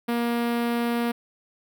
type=tone with notch filter; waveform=sawtooth; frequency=236.4 Hz; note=A#3; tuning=24 cents sharp; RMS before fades=-25 dBFS; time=0.08-1.12 s; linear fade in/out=10 ms; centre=6700 Hz; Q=0.76; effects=none